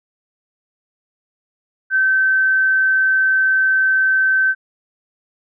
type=tone; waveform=sine; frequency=1542 Hz; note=G6; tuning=29 cents flat; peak=-12 dBFS; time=1.9-4.55 s; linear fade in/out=50 ms; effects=none